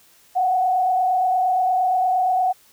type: tone with frequency modulation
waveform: sine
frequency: 740 Hz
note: F#5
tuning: in tune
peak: -16 dBFS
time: 0.35-2.53 s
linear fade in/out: 20 ms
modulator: 28.6 Hz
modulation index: 0.76
effects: white hiss -54 dBFS RMS until 2.72 s